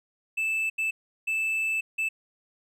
triangle tone bursts at uneven times, 2634 Hz, E7, 2 cents flat, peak -23 dBFS, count 4, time 0.37-0.7 / 0.78-0.91 / 1.27-1.81 / 1.98-2.09 s, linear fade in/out 10 ms, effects none

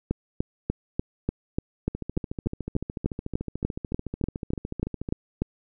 two click trains, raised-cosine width 3 ms, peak -11 / -18 dBFS, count 19 / 44, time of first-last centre 0.11-5.42 / 1.95-5.089 s, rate 3.39 / 13.7 Hz, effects none

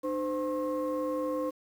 sine tone cluster, 301.9 / 515 / 1075 Hz, D4 / C5 / C6, +48 / -28 / +47 cents, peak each -32 / -30 / -37 dBFS, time 0.03-1.51 s, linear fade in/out 20 ms, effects tanh soft clip ceiling -23 dBFS + 9-bit

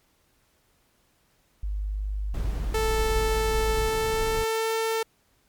sine tone, 50.7 Hz, G#1, 41 cents flat, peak -26 dBFS, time 1.63-3.88 s, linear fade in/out 5 ms
brown noise, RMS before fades -32 dBFS, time 2.34-4.44 s, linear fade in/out 2 ms
sawtooth tone with pitch glide, 440 to 447.7 Hz, A4 to A4, 0 to +30 cents, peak -20 dBFS, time 2.74-5.03 s, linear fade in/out 5 ms, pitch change +30 cents, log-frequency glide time 3.84-4.75 s
effects pink hiss -66 dBFS RMS until 5.48 s + MP3 96 kbps

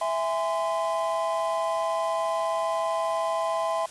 triangle chord, E augmented, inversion none, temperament just, 659.3 / 824.1 / 1030.1 Hz, E5 / G#5 / B#5, 0 / -14 / -27 cents, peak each -25 / -30 / -27 dBFS, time 0.01-3.86 s, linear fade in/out 5 ms, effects white hiss -45 dBFS RMS until 3.9 s + resampled to 24000 Hz

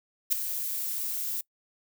violet noise with ADSR envelope, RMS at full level -21 dBFS, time 0.3-1.41 s, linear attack 27 ms, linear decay 5 ms, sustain -11 dB, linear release 4 ms, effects noise-tail reverb RT60 0.1 s tail -23 dB re dry

